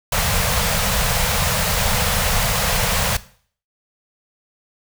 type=band-stop noise; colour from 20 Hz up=pink; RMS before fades=-19 dBFS; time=0.12-3.17 s; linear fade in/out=5 ms; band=210 to 450 Hz; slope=96 dB/octave; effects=noise-tail reverb RT60 0.5 s tail -17 dB re dry